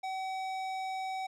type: tone with tanh clipping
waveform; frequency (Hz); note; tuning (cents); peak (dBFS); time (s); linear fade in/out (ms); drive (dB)
sine; 760; F#5; +46; -36; 0.03-1.27; 10; 16
effects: none